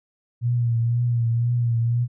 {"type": "tone with vibrato", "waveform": "sine", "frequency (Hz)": 118.4, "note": "A#2", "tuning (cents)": 27, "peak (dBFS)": -18, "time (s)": [0.41, 2.08], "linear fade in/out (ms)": 50, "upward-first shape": "triangle", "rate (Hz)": 2, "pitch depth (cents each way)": 50, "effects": []}